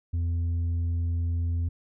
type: tone with tanh clipping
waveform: triangle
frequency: 84.7 Hz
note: E2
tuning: 48 cents sharp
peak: -25 dBFS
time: 0.13-1.69 s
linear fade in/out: 10 ms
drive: 8 dB
effects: none